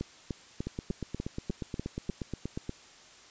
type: two click trains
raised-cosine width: 3 ms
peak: -21 / -20 dBFS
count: 18 / 8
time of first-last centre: 0.67-2.694 / 0.01-2.093 s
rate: 8.4 / 3.36 Hz
effects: white hiss -54 dBFS RMS until 3.3 s + resampled to 16000 Hz